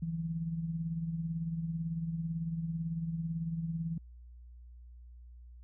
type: tone with tremolo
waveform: sine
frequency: 164.81 Hz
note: E3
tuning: in tune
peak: -30 dBFS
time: 0.02-3.98 s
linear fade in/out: 5 ms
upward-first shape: triangle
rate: 18 Hz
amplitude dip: 60%
effects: added 60 Hz sine -49 dBFS peak until 5.63 s